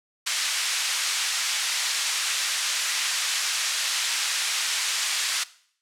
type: band-pass noise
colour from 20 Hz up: white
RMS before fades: -26 dBFS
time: 0.26-5.44 s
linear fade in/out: 10 ms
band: 1500 to 6900 Hz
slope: 12 dB/octave
effects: noise-tail reverb RT60 0.6 s tail -19 dB re dry + low-pass 11000 Hz 12 dB/octave